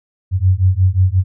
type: beating tone pair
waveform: sine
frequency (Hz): 90.6 / 96.2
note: F#2 / G2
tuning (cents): -36 / -32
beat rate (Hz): 5.6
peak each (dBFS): -13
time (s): 0.31-1.24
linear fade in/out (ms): 50
effects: none